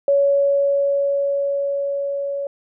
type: tone with level ramp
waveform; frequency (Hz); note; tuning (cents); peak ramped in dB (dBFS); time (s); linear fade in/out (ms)
sine; 561; C#5; +21; -12 to -22; 0.08-2.47; 2
effects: none